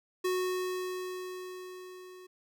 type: tone with level ramp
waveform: square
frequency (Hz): 367.4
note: F#4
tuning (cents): -12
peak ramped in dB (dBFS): -28 to -49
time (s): 0.24-2.27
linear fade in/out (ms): 10
effects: none